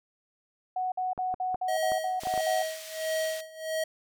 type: tone bursts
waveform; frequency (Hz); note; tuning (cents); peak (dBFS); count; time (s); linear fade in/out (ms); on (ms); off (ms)
sine; 740; F#5; 0; -27; 9; 0.76-2.624; 5; 160; 53
type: clicks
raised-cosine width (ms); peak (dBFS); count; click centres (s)
1; -24; 8; 1.178 / 1.341 / 1.545 / 1.919 / 2.235 / 2.271 / 2.339 / 2.377
type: tone with tremolo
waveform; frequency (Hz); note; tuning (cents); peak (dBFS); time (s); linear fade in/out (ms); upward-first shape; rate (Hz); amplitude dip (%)
square; 636; D#5; +38; -27; 1.68-3.84; 5; sine; 1.5; 90
type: band-pass noise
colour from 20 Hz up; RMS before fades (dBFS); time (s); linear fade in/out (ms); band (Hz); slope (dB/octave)
pink; -44; 2.2-3.41; 5; 2500 to 14000; 12
effects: none